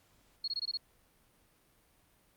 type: tone bursts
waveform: sine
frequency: 4317 Hz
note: C#8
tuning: 47 cents flat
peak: -32 dBFS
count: 6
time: 0.44-0.773 s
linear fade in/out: 5 ms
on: 38 ms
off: 21 ms
effects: pink hiss -68 dBFS RMS until 2.36 s + Opus 48 kbps